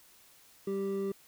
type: tone pair together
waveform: triangle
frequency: 196 / 392 Hz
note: G3 / G4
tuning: 0 / 0 cents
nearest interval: octave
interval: 1200 cents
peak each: -34 / -30 dBFS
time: 0.67-1.12 s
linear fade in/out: 5 ms
effects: white hiss -60 dBFS RMS until 1.27 s